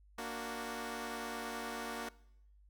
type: chord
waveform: 10% pulse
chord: Bb augmented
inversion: none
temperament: equal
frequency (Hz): 233.1 / 293.7 / 370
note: Bb3 / D4 / F#4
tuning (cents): 0 / 0 / 0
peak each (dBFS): -34 / -38 / -37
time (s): 0.18-2.09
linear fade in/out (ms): 5
effects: noise-tail reverb RT60 0.8 s tail -21 dB re dry + added 50 Hz sine -60 dBFS peak until 2.69 s